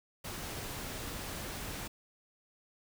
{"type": "noise", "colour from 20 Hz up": "pink", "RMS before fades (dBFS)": -41, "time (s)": [0.24, 1.88], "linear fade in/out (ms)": 10, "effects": []}